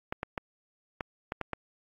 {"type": "clicks", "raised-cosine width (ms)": 0.5, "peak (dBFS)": -17, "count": 7, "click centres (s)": [0.125, 0.231, 0.378, 1.008, 1.321, 1.413, 1.533], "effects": ["AAC 48 kbps"]}